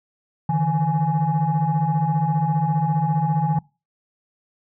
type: tone cluster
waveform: sine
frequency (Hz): 146.6 / 161.5 / 835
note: D3 / E3 / G#5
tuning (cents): -3 / -35 / +9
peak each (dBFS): -21 / -20 / -22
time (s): 0.49-3.59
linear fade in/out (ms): 5
effects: noise-tail reverb RT60 0.3 s tail -25 dB re dry + tanh soft clip ceiling -12 dBFS

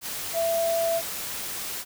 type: tone in noise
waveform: sine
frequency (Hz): 667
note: E5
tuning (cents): +20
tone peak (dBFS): -22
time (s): 0.33-1.02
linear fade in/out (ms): 50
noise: white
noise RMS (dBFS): -33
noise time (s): 0.01-1.85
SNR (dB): +8
effects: none

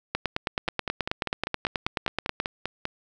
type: two click trains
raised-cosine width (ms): 0.3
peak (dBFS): -9 / -12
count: 22 / 12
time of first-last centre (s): 0.15-2.401 / 0.68-2.854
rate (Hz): 9.33 / 5.06
effects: none

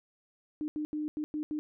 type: tone bursts at uneven times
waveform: sine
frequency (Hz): 302.7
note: D#4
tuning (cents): -48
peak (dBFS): -31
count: 6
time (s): 0.61-0.68 / 0.76-0.85 / 0.93-1.08 / 1.17-1.24 / 1.34-1.43 / 1.51-1.59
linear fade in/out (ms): 0
effects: none

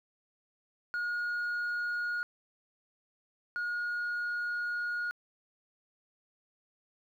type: tone pair in turn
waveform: sine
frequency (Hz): 1438 / 1438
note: F#6 / F#6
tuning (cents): -50 / -50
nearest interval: unison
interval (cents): 0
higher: neither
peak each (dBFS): -28 / -29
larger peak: first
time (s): 0.94-2.23 / 3.56-5.11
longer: second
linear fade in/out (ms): 0
effects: tanh soft clip ceiling -30 dBFS + 11-bit

